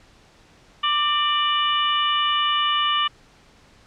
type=harmonic tone with a mistuned harmonic; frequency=590 Hz; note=D5; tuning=8 cents sharp; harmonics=2 / 3 / 4 / 5 / 6; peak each=-21 / -30 / -31 / -22 / -31 dBFS; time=0.83-3.08 s; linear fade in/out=10 ms; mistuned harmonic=3; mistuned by=+34 cents; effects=pink hiss -53 dBFS RMS until 3.86 s + low-pass 6000 Hz 12 dB/octave